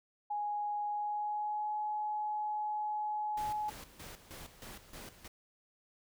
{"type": "tone with pitch glide", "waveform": "sine", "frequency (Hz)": [830.6, 845.6], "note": ["G#5", "G#5"], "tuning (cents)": [0, 31], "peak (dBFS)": -33, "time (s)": [0.3, 3.7], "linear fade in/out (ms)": 10, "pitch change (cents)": 31, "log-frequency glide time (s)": [0.86, 1.74]}
{"type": "noise with tremolo", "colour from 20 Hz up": "pink", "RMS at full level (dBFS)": -48, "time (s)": [3.37, 5.28], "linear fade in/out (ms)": 5, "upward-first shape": "square", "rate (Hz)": 3.2, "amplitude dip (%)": 70}
{"effects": []}